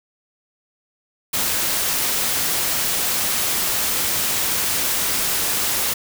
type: noise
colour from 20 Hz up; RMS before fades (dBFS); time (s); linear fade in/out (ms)
white; -21; 1.33-5.94; 10
effects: none